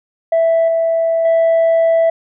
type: tone with level steps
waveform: sine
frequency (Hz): 659.3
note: E5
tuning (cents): 0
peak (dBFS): -8 / -11 / -7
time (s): 0.32-2.1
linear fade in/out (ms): 5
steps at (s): 0.68 / 1.25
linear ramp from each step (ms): 2
effects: tanh soft clip ceiling -8 dBFS